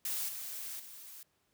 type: noise with level steps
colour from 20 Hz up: blue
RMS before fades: -36 / -42 / -50 dBFS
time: 0.05-1.23 s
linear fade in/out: 2 ms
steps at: 0.28 / 0.79 s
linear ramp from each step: 10 ms
effects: pink hiss -75 dBFS RMS until 1.53 s + high-pass 80 Hz 12 dB/octave